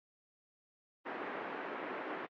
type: band-pass noise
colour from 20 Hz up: pink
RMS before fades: -42 dBFS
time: 1.05-2.27 s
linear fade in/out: 20 ms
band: 280 to 2100 Hz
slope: 24 dB/octave
effects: AAC 48 kbps